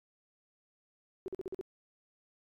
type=tone bursts; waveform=sine; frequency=377.1 Hz; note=F#4; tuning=33 cents sharp; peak=-35 dBFS; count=6; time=1.26-1.611 s; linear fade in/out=0 ms; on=21 ms; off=45 ms; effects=AAC 48 kbps